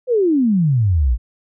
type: exponential sweep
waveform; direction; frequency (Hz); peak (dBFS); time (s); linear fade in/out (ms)
sine; down; 523.3 to 53.2; -12; 0.07-1.18; 50
effects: none